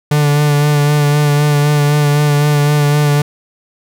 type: tone with vibrato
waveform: 45% pulse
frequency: 146.83 Hz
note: D3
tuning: in tune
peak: -9 dBFS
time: 0.11-3.22 s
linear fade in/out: 5 ms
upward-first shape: sine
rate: 3.9 Hz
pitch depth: 24 cents each way
effects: none